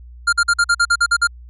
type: tone bursts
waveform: square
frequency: 1400 Hz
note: F6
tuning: 4 cents sharp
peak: -12 dBFS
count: 10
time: 0.27-1.273 s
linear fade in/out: 10 ms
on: 58 ms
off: 47 ms
effects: added 60 Hz sine -36 dBFS peak until 1.49 s + resampled to 24000 Hz